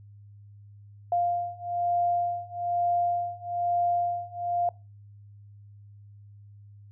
sine beating tone pair, 698.5 / 699.6 Hz, F5 / F5, 0 / +3 cents, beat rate 1.1 Hz, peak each -28 / -27 dBFS, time 1.12-4.69 s, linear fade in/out 2 ms, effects noise-tail reverb RT60 0.3 s tail -23 dB re dry + added 102 Hz sine -47 dBFS peak until 6.91 s

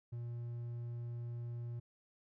triangle tone, 118.9 Hz, A#2, 35 cents sharp, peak -38 dBFS, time 0.12-1.8 s, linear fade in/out 10 ms, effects none

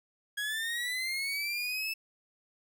30% pulse linear sweep, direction up, 1648 to 2637 Hz, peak -29 dBFS, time 0.37-1.94 s, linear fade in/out 10 ms, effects none

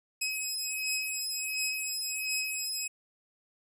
15% pulse beating tone pair, 2547 / 2548.4 Hz, D#7 / D#7, +40 / +41 cents, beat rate 1.4 Hz, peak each -27 / -27 dBFS, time 0.21-2.88 s, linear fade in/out 10 ms, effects none

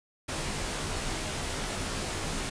pink noise with comb filter, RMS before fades -33 dBFS, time 0.28-2.5 s, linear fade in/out 10 ms, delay 17 ms, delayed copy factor -0.65, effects resampled to 22050 Hz

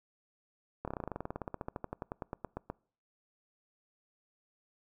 slowing click train, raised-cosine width 1 ms, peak -23 dBFS, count 29, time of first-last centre 0.85-2.7 s, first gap 27 ms, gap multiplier 1.06, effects noise-tail reverb RT60 0.5 s tail -25 dB re dry

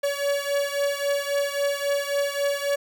45% pulse beating tone pair, 565 / 568.7 Hz, C#5 / C#5, +33 / +44 cents, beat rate 3.7 Hz, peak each -25 / -27 dBFS, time 0.03-2.76 s, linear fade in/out 10 ms, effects none

